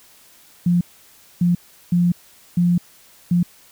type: tone bursts at uneven times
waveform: sine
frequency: 175 Hz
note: F3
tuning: 4 cents sharp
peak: -13 dBFS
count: 5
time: 0.66-0.81 / 1.41-1.55 / 1.92-2.12 / 2.57-2.78 / 3.31-3.43 s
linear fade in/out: 5 ms
effects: white hiss -50 dBFS RMS until 3.71 s